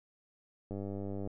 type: click train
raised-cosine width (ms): 2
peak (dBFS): -27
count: 57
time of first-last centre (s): 0.71-1.274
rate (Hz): 99.3
effects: none